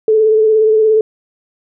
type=tone with vibrato; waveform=sine; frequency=435.5 Hz; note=A4; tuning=18 cents flat; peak=-7 dBFS; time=0.08-1.01 s; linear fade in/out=2 ms; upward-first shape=triangle; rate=17 Hz; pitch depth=34 cents each way; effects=none